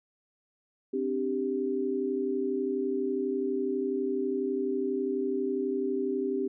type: chord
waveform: sine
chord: C suspended second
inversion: none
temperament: equal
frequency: 261.6 / 293.7 / 392 Hz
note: C4 / D4 / G4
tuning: 0 / 0 / 0 cents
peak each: -32 / -35 / -29 dBFS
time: 0.93-6.48 s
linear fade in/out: 10 ms
effects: none